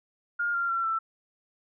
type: tone with pitch steps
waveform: sine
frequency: 1415 / 1386.7 / 1358.9 / 1331.7 Hz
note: F6 / F6 / F6 / E6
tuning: +22 / -13 / -48 / +17 cents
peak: -25 dBFS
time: 0.39-0.99 s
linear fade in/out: 10 ms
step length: 150 ms
effects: none